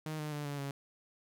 sawtooth tone with pitch steps, 155.56 / 151.39 / 147.34 / 143.39 / 139.55 Hz, D#3 / D#3 / D3 / D3 / C#3, 0 / -47 / +6 / -41 / +12 cents, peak -33 dBFS, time 0.06-0.71 s, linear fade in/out 2 ms, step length 130 ms, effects none

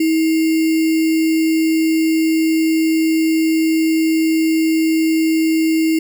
sine tone with sample-and-hold, 320.8 Hz, E4, 47 cents flat, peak -12 dBFS, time 0-5.99 s, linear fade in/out 5 ms, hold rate 2450 Hz, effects none

